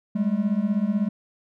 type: beating tone pair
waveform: triangle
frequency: 197 / 213 Hz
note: G3 / G#3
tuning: +9 / +44 cents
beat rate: 16 Hz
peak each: -22 / -21 dBFS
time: 0.15-1.09 s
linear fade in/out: 10 ms
effects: none